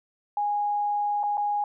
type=tone with dropouts; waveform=sine; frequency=825 Hz; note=G#5; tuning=12 cents flat; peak=-23 dBFS; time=0.37-1.64 s; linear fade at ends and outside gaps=2 ms; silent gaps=1.232-1.236 / 1.372-1.378 s; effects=none